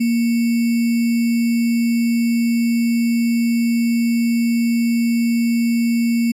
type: tone with sample-and-hold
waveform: sine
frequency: 233.1 Hz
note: A#3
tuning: in tune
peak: -14 dBFS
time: 0-6.32 s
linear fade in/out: 10 ms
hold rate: 2450 Hz
effects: resampled to 32000 Hz